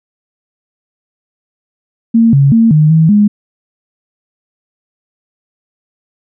sine tone with pitch steps, 228.6 / 139 / 227.3 / 153 / 160.3 / 207.4 Hz, A#3 / C#3 / A#3 / D#3 / E3 / G#3, -34 / +5 / -43 / -29 / -48 / -2 cents, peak -4 dBFS, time 2.14-3.28 s, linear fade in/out 10 ms, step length 190 ms, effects none

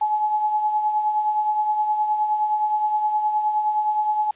sine tone with tremolo, 850 Hz, G#5, 40 cents sharp, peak -16 dBFS, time 0.01-4.31 s, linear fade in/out 5 ms, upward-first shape triangle, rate 9.6 Hz, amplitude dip 55%, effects white hiss -53 dBFS RMS until 4.35 s + resampled to 8000 Hz

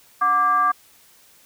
sine tone with frequency modulation, 1174 Hz, D6, 1 cent flat, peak -15 dBFS, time 0.21-0.72 s, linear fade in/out 10 ms, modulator 442 Hz, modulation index 0.56, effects white hiss -53 dBFS RMS until 1.45 s

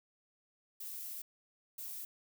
violet noise bursts at uneven times, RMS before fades -44 dBFS, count 2, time 0.8-1.22 / 1.78-2.05 s, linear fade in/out 5 ms, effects none

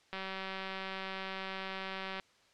click train, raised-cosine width 0.3 ms, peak -24 dBFS, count 396, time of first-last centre 0.13-2.198 s, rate 191 Hz, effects white hiss -66 dBFS RMS until 2.53 s + low-pass 5000 Hz 12 dB/octave

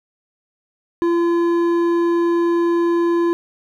sine tone with hard clipping, 341.2 Hz, F4, 40 cents flat, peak -16 dBFS, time 1.02-3.33 s, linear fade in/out 0 ms, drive 8 dB, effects none

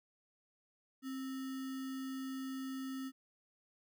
sine tone with sample-and-hold, 265 Hz, C4, 22 cents sharp, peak -39 dBFS, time 1.02-3.12 s, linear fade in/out 50 ms, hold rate 1575 Hz, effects none

